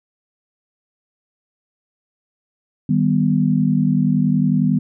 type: chord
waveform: sine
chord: Eb augmented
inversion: none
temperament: equal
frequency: 155.56 / 196 / 246.9 Hz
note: Eb3 / G3 / B3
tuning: 0 / 0 / 0 cents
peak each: -18 dBFS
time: 2.89-4.79 s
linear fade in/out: 5 ms
effects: none